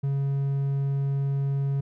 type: tone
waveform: triangle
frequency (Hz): 138.59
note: C#3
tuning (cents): 0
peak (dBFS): -21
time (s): 0.03-1.81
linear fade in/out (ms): 10
effects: none

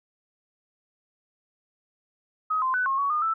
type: tone with pitch steps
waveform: sine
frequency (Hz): 1264 / 1040 / 1497 / 1079 / 1123 / 1220 / 1321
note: D#6 / C6 / F#6 / C#6 / C#6 / D#6 / E6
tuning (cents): +27 / -11 / +20 / -47 / +22 / -34 / +3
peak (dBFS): -22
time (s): 2.5-3.34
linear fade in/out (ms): 10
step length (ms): 120
effects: none

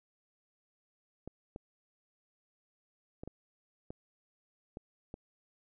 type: clicks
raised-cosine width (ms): 2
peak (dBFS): -29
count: 7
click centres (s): 1.276 / 1.561 / 3.235 / 3.276 / 3.905 / 4.771 / 5.141
effects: none

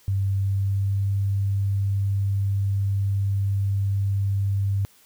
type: tone with pitch glide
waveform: sine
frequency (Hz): 97.8 to 98.94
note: G2 to G2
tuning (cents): -4 to +17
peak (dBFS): -20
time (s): 0.08-4.85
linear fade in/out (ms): 0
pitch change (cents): +21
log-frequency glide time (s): 0.37-1.06
effects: white hiss -56 dBFS RMS until 5.05 s

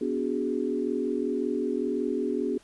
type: chord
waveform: sine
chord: G# half-diminished seventh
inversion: first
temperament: equal with one note detuned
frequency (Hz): 246.9 / 288.8 / 370 / 415.3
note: B3 / D4 / F#4 / G#4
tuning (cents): 0 / -29 / 0 / 0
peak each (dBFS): -31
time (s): 0.01-2.58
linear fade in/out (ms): 5
effects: pink hiss -58 dBFS RMS until 2.63 s + resampled to 24000 Hz

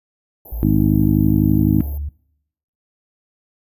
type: band-stop noise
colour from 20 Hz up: white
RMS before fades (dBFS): -35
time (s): 0.45-1.98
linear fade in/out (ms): 5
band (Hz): 880 to 12000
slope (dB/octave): 96
type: exponential sweep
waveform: sine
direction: up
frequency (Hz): 54.8 to 73.42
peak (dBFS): -22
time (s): 0.52-2.09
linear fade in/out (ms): 5
type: harmonic tone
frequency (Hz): 51.91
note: G#1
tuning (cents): 0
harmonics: 2 / 3 / 4 / 5 / 6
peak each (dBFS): -19 / -19 / -19 / -19 / -19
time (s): 0.63-1.81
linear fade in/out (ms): 0
type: clicks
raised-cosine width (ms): 0.5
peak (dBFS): -26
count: 2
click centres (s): 1.805 / 1.808
effects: noise-tail reverb RT60 0.8 s tail -25 dB re dry + resampled to 32000 Hz

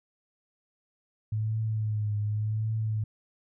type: tone with vibrato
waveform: sine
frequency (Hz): 107.4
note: A2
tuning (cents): -41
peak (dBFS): -26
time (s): 1.32-3.04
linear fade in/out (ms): 5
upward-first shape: triangle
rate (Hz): 0.88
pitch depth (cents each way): 56
effects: none

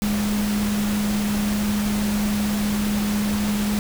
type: tone in noise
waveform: sine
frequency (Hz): 207.7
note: G#3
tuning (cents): 0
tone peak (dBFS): -20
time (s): 0.02-3.79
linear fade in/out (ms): 0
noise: pink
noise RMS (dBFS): -29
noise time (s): 0.02-3.79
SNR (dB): +6
effects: none

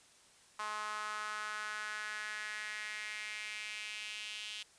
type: tone with high-pass filter sweep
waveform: sawtooth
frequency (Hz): 212.1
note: G#3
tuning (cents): +37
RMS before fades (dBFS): -42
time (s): 0.59-4.63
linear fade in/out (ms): 5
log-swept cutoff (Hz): 1100 to 3000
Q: 3.5
effects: white hiss -63 dBFS RMS until 4.78 s + resampled to 22050 Hz

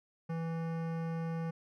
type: tone with hard clipping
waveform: sine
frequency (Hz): 164.6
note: E3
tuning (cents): -2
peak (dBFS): -36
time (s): 0.29-1.51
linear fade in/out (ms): 10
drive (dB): 17
effects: none

